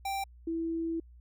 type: tone pair in turn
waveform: square / sine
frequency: 784 / 329.6 Hz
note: G5 / E4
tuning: 0 / 0 cents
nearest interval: octave + minor third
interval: 1500 cents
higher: first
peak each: -32 / -30 dBFS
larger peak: second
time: 0.05-0.24 / 0.47-1 s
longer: second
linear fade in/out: 5 ms
effects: added 60 Hz sine -51 dBFS peak until 1.2 s